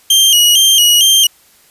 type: tone with vibrato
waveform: sawtooth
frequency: 3033 Hz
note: F#7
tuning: 42 cents sharp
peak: -3 dBFS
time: 0.1-1.27 s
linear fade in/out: 5 ms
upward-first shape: square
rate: 2.2 Hz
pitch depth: 74 cents each way
effects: white hiss -48 dBFS RMS until 1.7 s + resampled to 32000 Hz